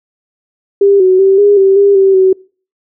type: tone with pitch steps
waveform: sine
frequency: 398.8 / 372.5 / 387.2 / 408 / 387.4 / 401 / 387.1 / 377.5 Hz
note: G4 / F#4 / G4 / G#4 / G4 / G4 / G4 / F#4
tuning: +30 / +12 / -21 / -31 / -20 / +39 / -22 / +35 cents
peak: -4 dBFS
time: 0.81-2.33 s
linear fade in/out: 5 ms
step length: 190 ms
effects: noise-tail reverb RT60 0.4 s tail -25 dB re dry